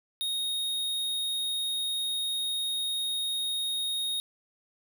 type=tone; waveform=square; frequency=3729 Hz; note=A#7; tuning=in tune; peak=-29 dBFS; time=0.21-4.2 s; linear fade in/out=0 ms; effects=none